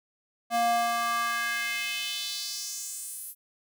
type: tone with high-pass filter sweep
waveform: square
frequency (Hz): 234.3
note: A#3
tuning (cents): +9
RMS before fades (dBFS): -30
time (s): 0.5-3.35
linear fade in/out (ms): 50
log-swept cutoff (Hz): 560 to 12000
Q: 2.8
effects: none